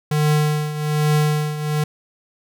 square tone with tremolo, 150.9 Hz, D3, 47 cents sharp, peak -14 dBFS, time 0.11-1.84 s, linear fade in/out 5 ms, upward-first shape triangle, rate 1.2 Hz, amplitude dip 75%, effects none

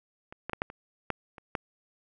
clicks, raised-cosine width 0.5 ms, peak -28 / -19 / -16 / -13 / -27 / -13 / -30 / -14 dBFS, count 8, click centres 0.325 / 0.496 / 0.533 / 0.619 / 0.701 / 1.103 / 1.382 / 1.552 s, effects none

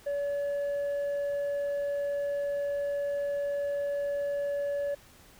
sine tone with tanh clipping, 570 Hz, C#5, 48 cents sharp, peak -29 dBFS, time 0.06-4.95 s, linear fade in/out 10 ms, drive 3 dB, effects pink hiss -56 dBFS RMS until 5.39 s

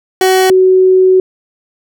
30% pulse / sine tone pair in turn, 375.4 / 373.6 Hz, F#4 / F#4, +25 / +17 cents, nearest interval unison, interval 8 cents, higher first, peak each -4 dBFS, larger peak neither, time 0.21-0.5 / 0.5-1.2 s, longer second, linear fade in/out 2 ms, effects none

